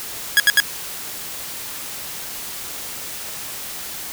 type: tone bursts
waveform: sawtooth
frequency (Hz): 1661.2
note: G#6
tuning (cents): 0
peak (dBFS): -6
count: 3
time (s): 0.37-0.601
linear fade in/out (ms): 0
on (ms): 29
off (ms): 72
effects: white hiss -31 dBFS RMS until 4.12 s